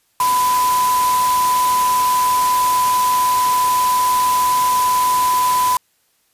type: tone in noise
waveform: sine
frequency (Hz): 1000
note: B5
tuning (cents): +21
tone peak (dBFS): -13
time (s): 0.2-5.77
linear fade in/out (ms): 2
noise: white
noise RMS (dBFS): -24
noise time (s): 0.2-5.77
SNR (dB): +8
effects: white hiss -62 dBFS RMS until 6.33 s + resampled to 32000 Hz